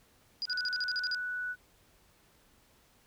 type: tone bursts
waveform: sine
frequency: 4885 Hz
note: D#8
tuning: 33 cents flat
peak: -31 dBFS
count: 10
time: 0.42-1.147 s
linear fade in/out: 0 ms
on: 34 ms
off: 43 ms
type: tone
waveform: sine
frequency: 1480 Hz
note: F#6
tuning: in tune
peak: -33 dBFS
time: 0.47-1.56 s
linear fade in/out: 50 ms
effects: pink hiss -65 dBFS RMS until 3.06 s